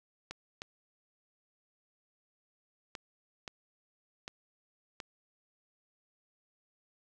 clicks, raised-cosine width 0.2 ms, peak -23 dBFS, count 6, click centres 0.31 / 0.619 / 2.952 / 3.478 / 4.279 / 5.002 s, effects none

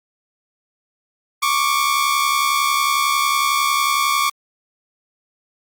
sawtooth tone pair together, 1103.7 / 1174.7 Hz, C#6 / D6, -8 / 0 cents, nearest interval minor second, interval 108 cents, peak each -15 dBFS, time 1.42-4.3 s, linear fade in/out 10 ms, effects Opus 32 kbps

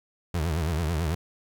30% pulse tone with vibrato, 80.9 Hz, E2, 32 cents flat, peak -22 dBFS, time 0.34-1.15 s, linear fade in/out 5 ms, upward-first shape triangle, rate 9.1 Hz, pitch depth 190 cents each way, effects 10-bit

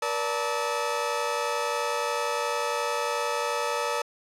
35% pulse tone cluster, 477.1 / 580 / 883 / 1294 Hz, A#4 / D5 / A5 / E6, +40 / -22 / +6 / -32 cents, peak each -30 dBFS, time 0.02-4.02 s, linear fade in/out 5 ms, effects low-pass 10000 Hz 12 dB/octave

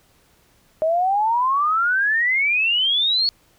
sine exponential sweep, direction up, 620 to 4435 Hz, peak -16 dBFS, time 0.82-3.29 s, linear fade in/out 0 ms, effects pink hiss -58 dBFS RMS until 3.58 s

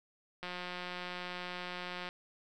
click train, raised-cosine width 0.3 ms, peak -25 dBFS, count 298, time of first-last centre 0.43-2.089 s, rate 179 Hz, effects none

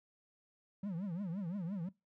triangle tone with vibrato, 184.1 Hz, F#3, 8 cents flat, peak -35 dBFS, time 0.83-1.89 s, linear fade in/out 5 ms, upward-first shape triangle, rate 5.8 Hz, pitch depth 260 cents each way, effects noise-tail reverb RT60 0.2 s tail -20 dB re dry

